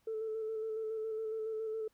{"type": "tone with vibrato", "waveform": "sine", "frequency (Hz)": 440, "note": "A4", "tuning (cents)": 0, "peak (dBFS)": -34, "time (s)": [0.07, 1.88], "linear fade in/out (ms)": 5, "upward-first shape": "square", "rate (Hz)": 7.2, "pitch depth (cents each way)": 20, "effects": ["tanh soft clip ceiling -31 dBFS", "pink hiss -75 dBFS RMS until 1.93 s"]}